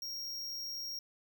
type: tone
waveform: square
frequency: 5588 Hz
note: F8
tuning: in tune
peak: -39 dBFS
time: 0.02-0.99 s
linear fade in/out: 2 ms
effects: 12-bit